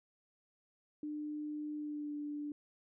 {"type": "tone with pitch glide", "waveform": "sine", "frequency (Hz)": [299.8, 294.1], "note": ["D4", "D4"], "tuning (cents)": [36, 3], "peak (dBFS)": -38, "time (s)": [1.03, 2.52], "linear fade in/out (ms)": 2, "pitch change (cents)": -33, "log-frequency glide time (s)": [1.75, 2.14], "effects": []}